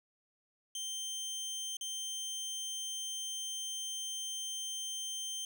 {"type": "tone with dropouts", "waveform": "25% pulse", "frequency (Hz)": 3150, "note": "G7", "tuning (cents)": 8, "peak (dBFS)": -34, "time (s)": [0.75, 5.45], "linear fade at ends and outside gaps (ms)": 2, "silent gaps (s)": [1.769, 1.81], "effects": []}